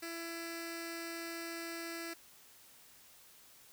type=tone with notch filter; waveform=10% pulse; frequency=334.2 Hz; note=E4; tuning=24 cents sharp; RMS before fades=-43 dBFS; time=0.02-2.14 s; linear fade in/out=10 ms; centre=910 Hz; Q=0.86; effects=white hiss -60 dBFS RMS until 3.72 s